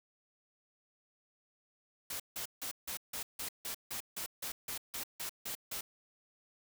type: noise bursts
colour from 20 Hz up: white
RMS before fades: -40 dBFS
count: 15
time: 2.1-5.81 s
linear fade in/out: 5 ms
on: 98 ms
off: 160 ms
effects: none